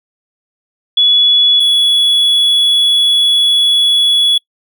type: tone pair in turn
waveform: sine / triangle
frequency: 3401 / 3387 Hz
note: G#7 / G#7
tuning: +40 / +33 cents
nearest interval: unison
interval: 7 cents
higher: first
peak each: -6 dBFS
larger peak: neither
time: 0.97-1.6 / 1.6-4.38 s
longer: second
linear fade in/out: 5 ms
effects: noise-tail reverb RT60 0.1 s tail -25 dB re dry